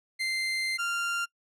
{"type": "tone pair in turn", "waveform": "30% pulse", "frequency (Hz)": [2084, 1390.9], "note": ["C7", "F6"], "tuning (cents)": [-7, -7], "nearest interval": "perfect fifth", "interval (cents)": 700, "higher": "first", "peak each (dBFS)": -25, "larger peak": "neither", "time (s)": [[0.19, 0.78], [0.78, 1.26]], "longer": "first", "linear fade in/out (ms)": 20, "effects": ["noise-tail reverb RT60 0.1 s tail -25 dB re dry", "low-pass 10000 Hz 12 dB/octave"]}